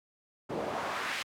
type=noise with band-pass filter sweep; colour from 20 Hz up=pink; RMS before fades=-35 dBFS; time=0.49-1.23 s; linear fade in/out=10 ms; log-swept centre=350 to 2600 Hz; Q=1.2; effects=high-pass 80 Hz 12 dB/octave